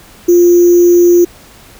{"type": "tone with sample-and-hold", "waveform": "sine", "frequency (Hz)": 349.2, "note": "F4", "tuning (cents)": 0, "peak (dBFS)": -3, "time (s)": [0.28, 1.25], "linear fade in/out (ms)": 10, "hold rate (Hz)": 6300, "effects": ["pink hiss -39 dBFS RMS until 1.79 s"]}